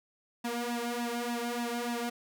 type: tone with flanger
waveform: sawtooth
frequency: 238.3 Hz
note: A#3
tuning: 38 cents sharp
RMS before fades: -34 dBFS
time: 0.44-2.1 s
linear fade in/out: 10 ms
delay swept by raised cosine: 1.1 to 2.9 ms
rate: 3.4 Hz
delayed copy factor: +0.8
effects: none